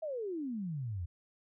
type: exponential sweep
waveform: sine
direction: down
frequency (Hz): 659.3 to 80.7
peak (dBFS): -35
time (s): 0.02-1.06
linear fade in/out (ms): 10
effects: none